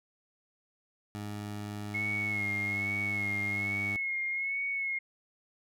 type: tone with pitch glide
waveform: 20% pulse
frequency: 103.83 to 100.99 Hz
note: G#2 to G#2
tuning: 0 to -48 cents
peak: -32 dBFS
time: 1.15-3.96 s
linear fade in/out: 0 ms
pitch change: -48 cents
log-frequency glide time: 2.28-2.48 s
type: tone with vibrato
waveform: sine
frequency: 2177 Hz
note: C#7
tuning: 32 cents flat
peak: -30 dBFS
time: 1.94-4.99 s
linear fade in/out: 10 ms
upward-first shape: sine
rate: 1.2 Hz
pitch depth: 42 cents each way
effects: none